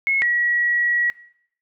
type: tone pair in turn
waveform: sine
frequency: 2177 / 1920.4 Hz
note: C#7 / B6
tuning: -32 / -49 cents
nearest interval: major second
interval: 217 cents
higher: first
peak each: -16 dBFS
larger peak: neither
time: 0.07-0.22 / 0.22-1.1 s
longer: second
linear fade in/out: 0 ms
effects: noise-tail reverb RT60 0.7 s tail -21 dB re dry